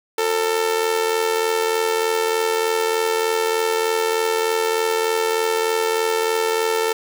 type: tone with amplitude modulation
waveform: sawtooth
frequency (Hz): 446.2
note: A4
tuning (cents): +24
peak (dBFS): -11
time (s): 0.18-6.93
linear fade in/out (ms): 5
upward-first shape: sine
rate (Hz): 83.3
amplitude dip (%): 65
effects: none